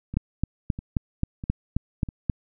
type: two click trains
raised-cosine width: 5 ms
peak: -21 / -10 dBFS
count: 4 / 9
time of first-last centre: 0.14-2.088 / 0.17-2.298 s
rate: 1.54 / 3.76 Hz
effects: none